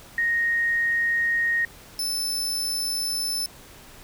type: tone pair in turn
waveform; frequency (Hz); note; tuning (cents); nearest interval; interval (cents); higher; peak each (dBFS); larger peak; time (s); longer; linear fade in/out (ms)
sine / sawtooth; 1864.7 / 5274; A#6 / E8; 0 / 0; octave + tritone; 1800; second; -20 / -22; first; 0.18-1.65 / 1.99-3.46; neither; 2
effects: pink hiss -47 dBFS RMS until 4.03 s